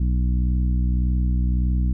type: harmonic tone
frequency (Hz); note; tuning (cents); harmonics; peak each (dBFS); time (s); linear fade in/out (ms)
61.74; B1; 0; 1 / 2 / 3 / 4 / 5; -18 / -28 / -28 / -35 / -38; 0-1.93; 5
effects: none